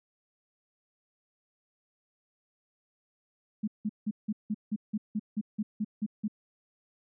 sine tone bursts, 212.1 Hz, G#3, 37 cents sharp, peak -27 dBFS, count 13, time 3.63-6.281 s, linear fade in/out 10 ms, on 47 ms, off 170 ms, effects none

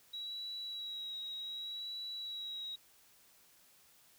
sine tone with vibrato, 3874 Hz, B7, 34 cents flat, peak -40 dBFS, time 0.13-2.76 s, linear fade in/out 10 ms, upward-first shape sine, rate 0.66 Hz, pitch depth 24 cents each way, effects white hiss -65 dBFS RMS until 4.18 s

